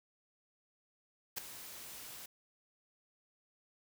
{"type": "noise with ADSR envelope", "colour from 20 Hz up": "white", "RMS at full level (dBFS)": -35, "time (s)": [1.36, 2.26], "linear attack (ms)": 21, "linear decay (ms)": 5, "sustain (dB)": -14, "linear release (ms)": 5, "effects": []}